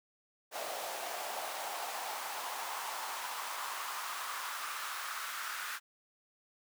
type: noise with high-pass filter sweep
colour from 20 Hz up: pink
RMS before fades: -40 dBFS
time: 0.51-5.8 s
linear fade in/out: 50 ms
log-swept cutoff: 640 to 1400 Hz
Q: 3.2
effects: none